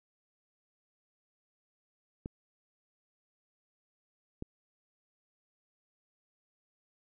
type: clicks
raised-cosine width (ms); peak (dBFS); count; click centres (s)
3; -25; 2; 2.259 / 4.424
effects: none